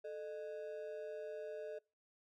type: ring-modulated tone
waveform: triangle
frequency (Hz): 523.3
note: C5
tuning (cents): 0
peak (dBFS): -38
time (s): 0.04-1.79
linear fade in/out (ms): 10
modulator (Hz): 85.8
effects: noise-tail reverb RT60 0.3 s tail -25 dB re dry